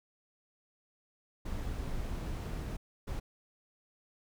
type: noise bursts at uneven times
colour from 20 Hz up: brown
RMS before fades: -37 dBFS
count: 2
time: 1.45-2.77 / 3.07-3.2 s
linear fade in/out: 10 ms
effects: none